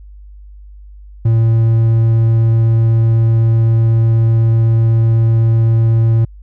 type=tone; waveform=triangle; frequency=113.5 Hz; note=A#2; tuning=46 cents flat; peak=-6 dBFS; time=1.25-6.25 s; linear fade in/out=5 ms; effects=added 50 Hz sine -33 dBFS peak until 6.42 s